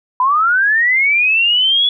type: linear sweep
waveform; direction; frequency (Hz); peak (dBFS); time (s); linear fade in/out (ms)
sine; up; 984 to 3420; -10; 0.2-1.89; 2
effects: none